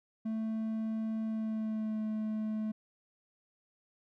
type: tone with pitch glide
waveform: triangle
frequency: 220.9 to 216.4 Hz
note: A3 to A3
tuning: +7 to -29 cents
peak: -30 dBFS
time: 0.25-2.72 s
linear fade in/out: 10 ms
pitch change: -36 cents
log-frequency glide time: 1.24-2.01 s
effects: none